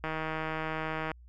click train, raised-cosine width 0.5 ms, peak -19 dBFS, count 171, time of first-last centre 0.04-1.116 s, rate 158 Hz, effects added 60 Hz sine -50 dBFS peak until 1.28 s

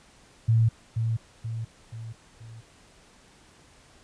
sine tone with echo, 113.3 Hz, A#2, 49 cents flat, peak -17 dBFS, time 0.48-0.69 s, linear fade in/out 10 ms, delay 480 ms, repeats 4, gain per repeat -6 dB, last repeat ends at 2.61 s, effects pink hiss -56 dBFS RMS until 4.03 s + resampled to 22050 Hz

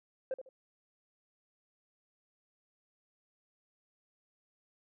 sine tone with echo, 523.3 Hz, C5, in tune, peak -29 dBFS, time 0.31-0.34 s, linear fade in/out 2 ms, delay 75 ms, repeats 2, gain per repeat -12 dB, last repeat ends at 0.49 s, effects tanh soft clip ceiling -31 dBFS

